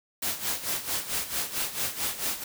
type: noise with tremolo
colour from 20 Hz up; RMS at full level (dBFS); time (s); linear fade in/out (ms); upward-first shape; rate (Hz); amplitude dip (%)
white; -28; 0.22-2.44; 5; sine; 4.5; 75
effects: none